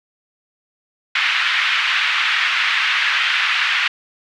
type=band-pass noise; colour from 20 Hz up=white; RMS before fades=-18 dBFS; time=1.15-3.88 s; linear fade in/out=5 ms; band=1300 to 3000 Hz; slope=24 dB/octave; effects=none